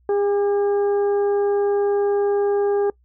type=harmonic tone with a mistuned harmonic; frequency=405.5 Hz; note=G#4; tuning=41 cents flat; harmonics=1 / 2 / 3 / 4; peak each=-17 / -28 / -38 / -40 dBFS; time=0.09-2.9 s; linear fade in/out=2 ms; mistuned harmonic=3; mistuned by=-31 cents; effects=noise-tail reverb RT60 0.1 s tail -24 dB re dry + added 61 Hz sine -55 dBFS peak until 3.04 s